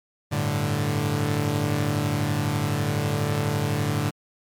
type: chord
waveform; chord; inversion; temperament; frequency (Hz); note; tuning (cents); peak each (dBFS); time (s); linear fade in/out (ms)
sawtooth; G suspended second; none; equal; 98 / 110 / 146.83; G2 / A2 / D3; 0 / 0 / 0; -25 / -23 / -21; 0.31-4.11; 20
effects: MP3 96 kbps